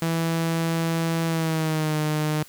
sawtooth tone with pitch glide, 164.81 to 152.89 Hz, E3 to D#3, 0 to -30 cents, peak -18 dBFS, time 0.02-2.43 s, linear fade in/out 2 ms, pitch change -130 cents, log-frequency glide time 1.26-1.98 s, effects white hiss -49 dBFS RMS until 2.48 s

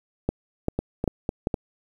two click trains, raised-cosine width 2 ms, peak -11 / -9 dBFS, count 4 / 4, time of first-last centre 0.79-1.542 / 0.29-1.471 s, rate 3.99 / 2.54 Hz, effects 8-bit

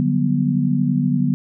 sine chord, G major seventh, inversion second, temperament just, 147 / 183.75 / 196 / 245 Hz, D3 / F#3 / G3 / B3, +2 / -12 / 0 / -14 cents, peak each -20 / -22 / -25 / -19 dBFS, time 0-1.34 s, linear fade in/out 0 ms, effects none

